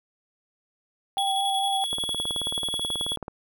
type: tone with vibrato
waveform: sine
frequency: 784 Hz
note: G5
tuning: in tune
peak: -24 dBFS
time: 1.17-1.84 s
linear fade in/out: 0 ms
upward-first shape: triangle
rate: 4.5 Hz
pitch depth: 18 cents each way
type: tone with tremolo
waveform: square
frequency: 3364 Hz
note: G#7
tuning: 22 cents sharp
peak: -26 dBFS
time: 1.18-3.16 s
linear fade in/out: 0 ms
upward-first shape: square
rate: 11 Hz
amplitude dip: 30%
type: click train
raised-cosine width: 1 ms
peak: -20 dBFS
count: 26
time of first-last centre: 1.93-3.281 s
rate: 18.5 Hz
effects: none